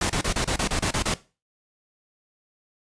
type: noise bursts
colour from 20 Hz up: pink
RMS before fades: -24 dBFS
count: 10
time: 0.01-1.141 s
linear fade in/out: 5 ms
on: 87 ms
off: 29 ms
effects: noise-tail reverb RT60 0.3 s tail -17 dB re dry + resampled to 22050 Hz